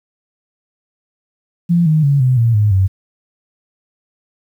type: tone with pitch steps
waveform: sine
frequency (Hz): 171.8 / 155.73 / 141.17 / 127.96 / 116 / 105.15 / 95.31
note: F3 / D#3 / C#3 / C3 / A#2 / G#2 / G2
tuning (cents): -28 / +2 / +32 / -38 / -8 / +22 / -48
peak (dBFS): -9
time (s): 1.69-2.88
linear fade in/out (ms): 20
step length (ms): 170
effects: 8-bit